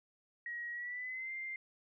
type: tone with pitch glide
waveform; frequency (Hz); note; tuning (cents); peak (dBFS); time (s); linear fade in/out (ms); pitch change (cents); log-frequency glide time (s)
sine; 1900 to 2096; A#6 to C7; +33 to +2; -39; 0.46-1.56; 2; +169; 0.72-1.32
effects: none